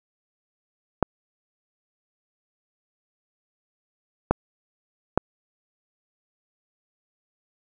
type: clicks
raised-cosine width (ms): 1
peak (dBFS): -3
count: 3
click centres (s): 1.027 / 4.31 / 5.176
effects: none